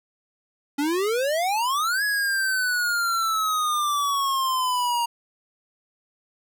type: exponential two-way sweep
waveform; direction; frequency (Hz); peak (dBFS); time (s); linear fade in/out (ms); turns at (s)
square; up then down; 277.2 to 1690 to 937; -22; 0.78-5.06; 10; 2.03
effects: none